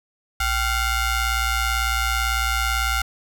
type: ring-modulated tone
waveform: sawtooth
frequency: 720 Hz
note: F#5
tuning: 47 cents flat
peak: -13 dBFS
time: 0.4-3.02 s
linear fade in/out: 5 ms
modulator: 661 Hz
effects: 8-bit